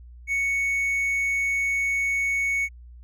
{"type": "tone", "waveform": "triangle", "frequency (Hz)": 2220, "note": "C#7", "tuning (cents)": 2, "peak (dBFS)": -20, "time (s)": [0.27, 2.69], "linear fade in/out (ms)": 50, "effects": ["added 60 Hz sine -42 dBFS peak until 3.03 s"]}